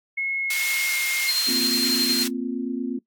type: tone with pitch glide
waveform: sine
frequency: 2174 to 2134 Hz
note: C#7 to C7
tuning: -34 to +34 cents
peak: -23 dBFS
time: 0.17-1.31 s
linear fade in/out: 10 ms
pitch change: -32 cents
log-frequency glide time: 0.37-1.06 s
type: high-pass noise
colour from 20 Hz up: pink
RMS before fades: -28 dBFS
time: 0.5-2.28 s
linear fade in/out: 5 ms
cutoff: 2400 Hz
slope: 12 dB/octave
type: tone with tremolo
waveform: sine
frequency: 4186 Hz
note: C8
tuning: in tune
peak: -19 dBFS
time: 1.27-2.25 s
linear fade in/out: 20 ms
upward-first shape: sine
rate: 11 Hz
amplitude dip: 35%
type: chord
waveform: sine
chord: Bb suspended second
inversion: none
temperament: equal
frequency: 233.1 / 261.6 / 349.2 Hz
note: Bb3 / C4 / F4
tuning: 0 / 0 / 0 cents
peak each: -29 / -27 / -33 dBFS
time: 1.48-2.99 s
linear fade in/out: 10 ms
effects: noise-tail reverb RT60 0.1 s tail -19 dB re dry + AAC 64 kbps